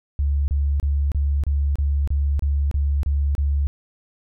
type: tone bursts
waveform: sine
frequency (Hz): 71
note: C#2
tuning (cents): +42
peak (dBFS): -17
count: 11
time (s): 0.19-3.67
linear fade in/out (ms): 0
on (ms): 290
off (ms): 29
effects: none